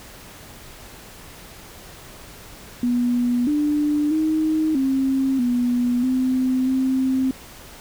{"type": "tone with pitch steps", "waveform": "sine", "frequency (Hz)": [243.3, 296.5, 313.3, 267.3, 244.2, 257.4, 262], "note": ["B3", "D4", "D#4", "C4", "B3", "C4", "C4"], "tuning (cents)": [-26, 17, 12, 37, -19, -28, 2], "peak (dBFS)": -17, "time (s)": [2.83, 7.31], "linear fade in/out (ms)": 2, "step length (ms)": 640, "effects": ["pink hiss -42 dBFS RMS until 7.8 s"]}